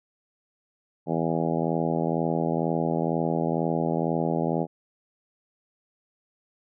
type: harmonic tone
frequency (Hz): 82.1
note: E2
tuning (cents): -6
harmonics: 2 / 3 / 4 / 5 / 6 / 7 / 8 / 9 / 10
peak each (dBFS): -28 / -30 / -31 / -32 / -33 / -33 / -34 / -35 / -35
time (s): 1.06-4.67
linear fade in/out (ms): 50
effects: none